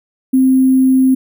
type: tone with sample-and-hold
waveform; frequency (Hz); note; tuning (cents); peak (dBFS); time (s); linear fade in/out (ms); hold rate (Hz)
sine; 261.6; C4; 0; -7; 0.33-1.15; 10; 11025
effects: none